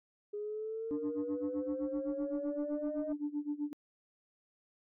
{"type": "linear sweep", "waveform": "sine", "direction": "up", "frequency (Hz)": [411.8, 622.3], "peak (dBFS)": -36, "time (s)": [0.33, 3.13], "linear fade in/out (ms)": 10}
{"type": "tone with tremolo", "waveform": "sine", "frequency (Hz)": 293.7, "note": "D4", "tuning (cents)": 0, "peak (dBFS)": -30, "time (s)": [0.91, 3.73], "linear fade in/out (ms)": 0, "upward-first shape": "sine", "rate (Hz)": 7.8, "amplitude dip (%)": 90}
{"effects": ["tanh soft clip ceiling -28 dBFS"]}